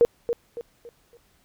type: tone with echo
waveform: sine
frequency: 472.5 Hz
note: A#4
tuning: 23 cents sharp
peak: -12 dBFS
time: 0.01-0.05 s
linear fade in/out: 0 ms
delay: 280 ms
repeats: 4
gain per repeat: -9 dB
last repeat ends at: 1.17 s
effects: pink hiss -63 dBFS RMS until 1.44 s